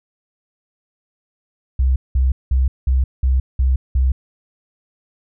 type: tone bursts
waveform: sine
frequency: 64.8 Hz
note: C2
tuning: 16 cents flat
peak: -12 dBFS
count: 7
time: 1.79-4.12 s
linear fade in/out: 5 ms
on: 170 ms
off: 190 ms
effects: none